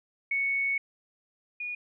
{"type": "tone pair in turn", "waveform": "sine", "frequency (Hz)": [2217, 2450], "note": ["C#7", "D#7"], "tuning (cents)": [0, -27], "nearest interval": "major second", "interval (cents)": 173, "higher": "second", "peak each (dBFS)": [-25, -32], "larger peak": "first", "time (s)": [[0.31, 0.78], [1.6, 1.75]], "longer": "first", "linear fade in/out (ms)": 5, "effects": []}